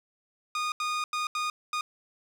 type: tone bursts at uneven times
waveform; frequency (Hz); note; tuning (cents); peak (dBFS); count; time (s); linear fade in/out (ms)
sawtooth; 1229; D#6; -22; -24; 5; 0.55-0.72 / 0.8-1.04 / 1.13-1.27 / 1.35-1.5 / 1.73-1.81; 2
effects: low-pass 7000 Hz 12 dB/octave + 9-bit